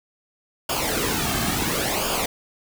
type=noise with flanger; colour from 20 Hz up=pink; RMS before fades=-24 dBFS; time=0.69-2.26 s; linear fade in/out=5 ms; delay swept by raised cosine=0.5 to 2.1 ms; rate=0.72 Hz; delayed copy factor=-0.65; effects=none